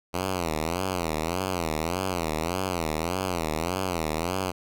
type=tone with vibrato; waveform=5% pulse; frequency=85.6 Hz; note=F2; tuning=34 cents flat; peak=-15 dBFS; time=0.13-4.52 s; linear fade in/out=20 ms; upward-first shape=sine; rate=1.7 Hz; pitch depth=180 cents each way; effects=none